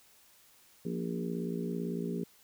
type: harmonic tone with a mistuned harmonic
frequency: 57.9 Hz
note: A#1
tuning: 11 cents flat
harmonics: 3 / 4 / 5 / 6 / 7 / 8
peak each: -36 / -38 / -43 / -45 / -39 / -47 dBFS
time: 0.85-2.24 s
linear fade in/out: 5 ms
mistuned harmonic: 5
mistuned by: -26 cents
effects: white hiss -62 dBFS RMS until 2.43 s